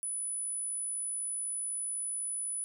sine tone, 9956 Hz, D#9, in tune, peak -33 dBFS, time 0.03-2.64 s, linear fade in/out 0 ms, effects none

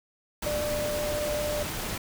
sine tone in noise, 595 Hz, D5, 22 cents sharp, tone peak -28 dBFS, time 0.46-1.63 s, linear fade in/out 5 ms, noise pink, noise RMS -33 dBFS, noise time 0.42-1.98 s, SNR +2 dB, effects none

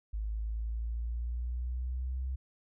sine linear sweep, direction up, 52.5 to 65.41 Hz, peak -32 dBFS, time 0.13-2.36 s, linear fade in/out 10 ms, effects none

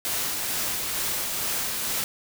white noise with tremolo, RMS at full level -27 dBFS, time 0.05-2.04 s, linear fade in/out 0 ms, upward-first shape sine, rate 2.2 Hz, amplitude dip 25%, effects none

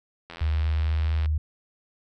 click train, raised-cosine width 0.3 ms, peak -23 dBFS, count 82, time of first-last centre 0.3-1.259 s, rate 84.5 Hz
sine tone with pitch glide, 75.7 to 76.45 Hz, D#2 to D#2, -47 to -30 cents, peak -21 dBFS, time 0.41-1.38 s, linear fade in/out 5 ms, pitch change +17 cents, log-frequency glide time 0.68-1.06 s
effects none

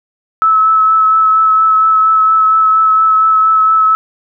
sine tone with vibrato, 1300 Hz, E6, 24 cents flat, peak -6 dBFS, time 0.42-3.95 s, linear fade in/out 0 ms, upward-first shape sine, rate 4.3 Hz, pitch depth 14 cents each way, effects none

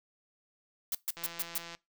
blue noise bursts, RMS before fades -32 dBFS, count 5, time 0.92-1.58 s, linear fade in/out 2 ms, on 28 ms, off 130 ms
click train, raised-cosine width 0.2 ms, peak -27 dBFS, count 99, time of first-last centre 1.17-1.75 s, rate 169 Hz
effects noise-tail reverb RT60 0.2 s tail -21 dB re dry

